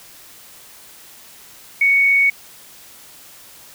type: tone with frequency modulation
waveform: sine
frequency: 2226 Hz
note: C#7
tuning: 7 cents sharp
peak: -11 dBFS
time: 1.81-2.3 s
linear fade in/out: 5 ms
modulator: 75.3 Hz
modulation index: 0.22
effects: white hiss -43 dBFS RMS until 3.74 s